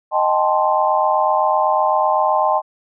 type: chord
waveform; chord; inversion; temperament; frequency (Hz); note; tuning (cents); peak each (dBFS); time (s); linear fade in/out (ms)
sine; A half-diminished seventh; second; equal with one note detuned; 622.3 / 784 / 871.9 / 1046.5; Eb5 / G5 / A5 / C6; 0 / 0 / -16 / 0; -19; 0.11-2.62; 50
effects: none